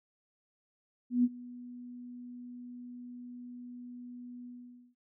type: tone with ADSR envelope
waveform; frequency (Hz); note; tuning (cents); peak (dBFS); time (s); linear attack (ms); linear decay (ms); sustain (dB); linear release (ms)
sine; 245.1; B3; -13; -21; 1.1-4.95; 140; 41; -22; 490
effects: none